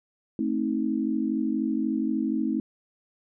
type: chord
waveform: sine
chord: A diminished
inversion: none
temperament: just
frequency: 220 / 264 / 316.8 Hz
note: A3 / C4 / Eb4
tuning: 0 / +16 / +31 cents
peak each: -28 dBFS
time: 0.39-2.6 s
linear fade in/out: 2 ms
effects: none